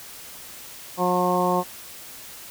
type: harmonic tone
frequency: 179.9 Hz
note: F#3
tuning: 48 cents flat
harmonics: 1 / 2 / 3 / 4 / 5 / 6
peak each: -26 / -26 / -26 / -26 / -26 / -26 dBFS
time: 0.97-1.64 s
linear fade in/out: 50 ms
effects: white hiss -41 dBFS RMS until 2.5 s